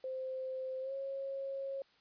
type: tone with pitch glide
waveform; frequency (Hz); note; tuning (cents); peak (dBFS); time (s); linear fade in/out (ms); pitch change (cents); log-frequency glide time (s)
sine; 521 to 544.4; C5 to C#5; -7 to -31; -37; 0.04-1.82; 2; +76; 0.81-0.93
effects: white hiss -68 dBFS RMS until 2 s + resampled to 11025 Hz